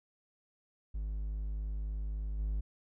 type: tone with level steps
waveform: triangle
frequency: 51.8 Hz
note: G#1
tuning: 4 cents flat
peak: -32 / -29 dBFS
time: 0.94-2.61 s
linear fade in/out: 10 ms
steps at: 2.38 s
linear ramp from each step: 20 ms
effects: none